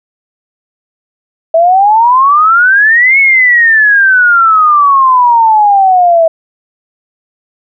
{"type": "exponential two-way sweep", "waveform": "sine", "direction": "up then down", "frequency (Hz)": [645, 2217, 645], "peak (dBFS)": -3, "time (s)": [1.54, 6.28], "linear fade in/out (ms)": 5, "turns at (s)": 3.19, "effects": []}